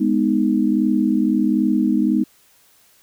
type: chord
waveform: sine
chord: G# minor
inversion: none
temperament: just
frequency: 207.7 / 249.2 / 311.5 Hz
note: G#3 / B3 / D#4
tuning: 0 / +16 / +2 cents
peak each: -19 dBFS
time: 0-2.24 s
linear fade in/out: 10 ms
effects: white hiss -55 dBFS RMS until 3.02 s